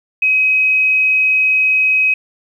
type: tone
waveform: sine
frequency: 2535 Hz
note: D#7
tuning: 32 cents sharp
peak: -10 dBFS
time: 0.22-2.14 s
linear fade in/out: 5 ms
effects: 8-bit